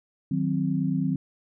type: chord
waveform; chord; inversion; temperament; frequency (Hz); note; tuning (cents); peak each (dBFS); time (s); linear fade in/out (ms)
sine; C diminished; first; equal; 155.56 / 185 / 261.6; Eb3 / Gb3 / C4; 0 / 0 / 0; -27 / -27 / -27; 0.31-1.16; 5
effects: none